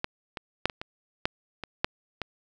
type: clicks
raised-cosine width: 0.3 ms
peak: -12 / -18 / -6 / -19 / -19 / -8 / -19 / -6 / -15 dBFS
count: 9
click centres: 0.044 / 0.372 / 0.656 / 0.698 / 0.815 / 1.255 / 1.637 / 1.845 / 2.217 s
effects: none